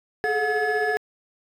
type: tone cluster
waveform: triangle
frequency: 415.9 / 431.2 / 724 / 1708 Hz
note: G#4 / A4 / F#5 / G#6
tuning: +2 / -35 / -38 / +48 cents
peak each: -28 / -23 / -24 / -23 dBFS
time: 0.24-0.97 s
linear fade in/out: 0 ms
effects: tanh soft clip ceiling -12 dBFS